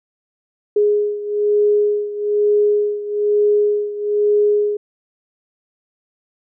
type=beating tone pair; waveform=sine; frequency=415.3 / 416.4 Hz; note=G#4 / G#4; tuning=0 / +5 cents; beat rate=1.1 Hz; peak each=-15 / -19 dBFS; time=0.76-4.77 s; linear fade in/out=5 ms; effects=none